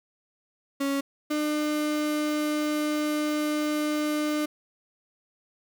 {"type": "tone pair in turn", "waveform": "35% pulse", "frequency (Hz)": [277.2, 301], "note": ["C#4", "D4"], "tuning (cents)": [0, 43], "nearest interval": "minor second", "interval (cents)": 143, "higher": "second", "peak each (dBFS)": -23, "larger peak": "neither", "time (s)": [[0.8, 1.01], [1.3, 4.46]], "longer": "second", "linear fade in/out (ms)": 10, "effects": []}